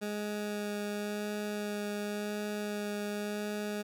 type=tone with vibrato; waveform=20% pulse; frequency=207.7 Hz; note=G#3; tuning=in tune; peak=-29 dBFS; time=0.01-3.83 s; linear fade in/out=20 ms; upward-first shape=sine; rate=0.92 Hz; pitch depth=10 cents each way; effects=none